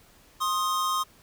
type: tone pair together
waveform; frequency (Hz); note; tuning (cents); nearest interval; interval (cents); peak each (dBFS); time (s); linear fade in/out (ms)
square; 1060 / 1246; C6 / D#6; +22 / +2; minor third; 280; -28; 0.4-1.04; 20
effects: pink hiss -57 dBFS RMS until 1.22 s